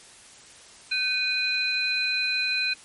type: tone cluster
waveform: sine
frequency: 1532 / 2472 / 4065 Hz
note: G6 / D#7 / B7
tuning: -40 / -12 / +49 cents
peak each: -32 / -25 / -27 dBFS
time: 0.91-2.74 s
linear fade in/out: 10 ms
effects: white hiss -49 dBFS RMS until 2.84 s + MP3 48 kbps